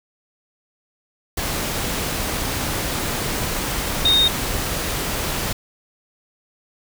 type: tone in noise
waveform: sine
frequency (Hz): 3700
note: A#7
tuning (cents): -14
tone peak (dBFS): -13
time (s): 4.05-4.28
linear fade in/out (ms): 5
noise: pink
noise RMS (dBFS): -24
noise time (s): 1.37-5.53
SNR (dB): +8
effects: none